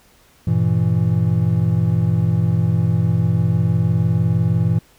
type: chord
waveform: triangle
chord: E diminished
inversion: first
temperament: just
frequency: 98.89 / 118.67 / 164.81 Hz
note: G2 / Bb2 / E3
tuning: +16 / +31 / 0 cents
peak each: -18 / -16 / -16 dBFS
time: 0.47-4.79 s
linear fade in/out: 5 ms
effects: pink hiss -53 dBFS RMS until 4.98 s